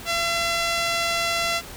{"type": "tone with band-pass filter", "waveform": "sawtooth", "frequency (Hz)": 678, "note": "E5", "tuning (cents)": 49, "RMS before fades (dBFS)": -24, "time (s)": [0.05, 1.62], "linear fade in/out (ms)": 50, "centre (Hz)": 3600, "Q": 0.66, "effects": ["pink hiss -39 dBFS RMS until 1.76 s"]}